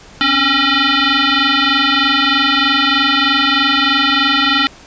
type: tone with frequency modulation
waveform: sine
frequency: 830.6 Hz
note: G#5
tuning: in tune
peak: -10 dBFS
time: 0.21-4.67 s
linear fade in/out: 0 ms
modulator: 546 Hz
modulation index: 5.8
effects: pink hiss -40 dBFS RMS until 4.86 s + resampled to 16000 Hz